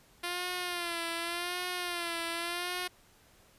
5% pulse tone with vibrato, 347.4 Hz, F4, 9 cents flat, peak -22 dBFS, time 0.23-2.88 s, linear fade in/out 10 ms, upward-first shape sine, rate 0.87 Hz, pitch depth 65 cents each way, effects pink hiss -62 dBFS RMS until 3.58 s + resampled to 32000 Hz

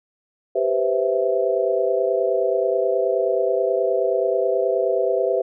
sine chord, C major seventh, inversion second, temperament equal, 392 / 493.9 / 523.3 / 659.3 Hz, G4 / B4 / C5 / E5, 0 / 0 / 0 / 0 cents, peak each -23 dBFS, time 0.55-5.42 s, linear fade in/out 10 ms, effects none

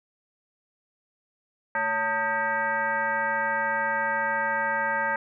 sine tone with frequency modulation, 1244.5 Hz, D#6, in tune, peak -23 dBFS, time 1.75-5.16 s, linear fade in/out 2 ms, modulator 341 Hz, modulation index 1.9, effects none

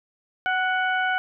harmonic tone with a mistuned harmonic, 746 Hz, F#5, 14 cents sharp, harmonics 1 / 2 / 3 / 4, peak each -25 / -23 / -33 / -35 dBFS, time 0.46-1.18 s, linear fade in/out 0 ms, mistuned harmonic 2, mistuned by -19 cents, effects none

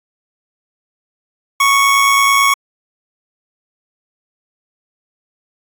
25% pulse tone with amplitude modulation, 1108.7 Hz, C#6, in tune, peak -4 dBFS, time 1.6-2.54 s, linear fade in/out 5 ms, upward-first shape sine, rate 109 Hz, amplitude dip 35%, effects AAC 64 kbps

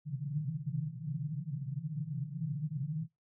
pink band-pass noise, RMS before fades -37 dBFS, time 0.05-3.08 s, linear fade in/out 50 ms, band 130 to 160 Hz, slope 96 dB/octave, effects noise-tail reverb RT60 0.2 s tail -20 dB re dry

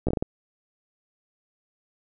slowing click train, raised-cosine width 2 ms, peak -11 dBFS, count 6, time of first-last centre 0.07-0.225 s, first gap 15 ms, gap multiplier 1.37, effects none

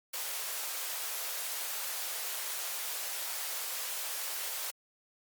white high-pass noise, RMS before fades -37 dBFS, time 0.13-4.71 s, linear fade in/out 10 ms, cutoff 480 Hz, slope 24 dB/octave, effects Opus 48 kbps

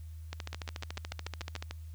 two click trains, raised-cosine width 0.2 ms, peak -22 / -21 dBFS, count 9 / 19, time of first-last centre 0.53-1.71 / 0.33-1.625 s, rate 6.78 / 13.9 Hz, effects added 80 Hz sine -42 dBFS peak until 1.94 s + white hiss -66 dBFS RMS until 1.94 s

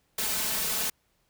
white noise with comb filter, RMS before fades -29 dBFS, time 0.18-0.9 s, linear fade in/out 5 ms, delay 4.6 ms, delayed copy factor +0.85, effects pink hiss -71 dBFS RMS until 1.29 s

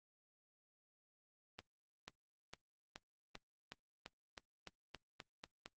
accelerating click train, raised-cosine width 0.2 ms, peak -30 dBFS, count 13, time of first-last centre 1.59-5.66 s, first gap 490 ms, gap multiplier 0.93, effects Opus 24 kbps

